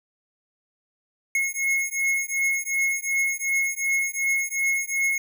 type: beating tone pair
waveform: square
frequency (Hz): 2169 / 2171.7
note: C#7 / C#7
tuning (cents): -38 / -36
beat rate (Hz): 2.7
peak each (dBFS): -26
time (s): 1.35-5.18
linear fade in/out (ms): 2
effects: none